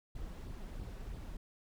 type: noise with flanger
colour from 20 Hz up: brown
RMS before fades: -44 dBFS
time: 0.15-1.37 s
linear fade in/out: 5 ms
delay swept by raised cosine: 0.22 to 5.42 ms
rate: 3 Hz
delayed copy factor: +0.55
effects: none